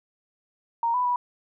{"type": "tone with pitch steps", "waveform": "sine", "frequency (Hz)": [930, 993, 979], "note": ["A#5", "B5", "B5"], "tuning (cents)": [-4, 9, -15], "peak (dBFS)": -21, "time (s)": [0.83, 1.16], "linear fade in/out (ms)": 2, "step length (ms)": 110, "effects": []}